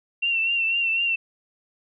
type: tone with vibrato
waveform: sine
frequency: 2725 Hz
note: F7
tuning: 43 cents flat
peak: -20 dBFS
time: 0.22-1.16 s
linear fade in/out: 10 ms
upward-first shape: triangle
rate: 4 Hz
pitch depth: 53 cents each way
effects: none